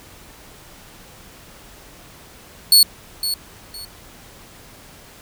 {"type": "tone with echo", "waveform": "sawtooth", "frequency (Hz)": 4400, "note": "C#8", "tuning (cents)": -14, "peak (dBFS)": -5, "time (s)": [2.72, 2.83], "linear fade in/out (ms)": 2, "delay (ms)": 510, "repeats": 2, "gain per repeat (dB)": -12, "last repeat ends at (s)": 3.85, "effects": ["pink hiss -44 dBFS RMS until 5.21 s"]}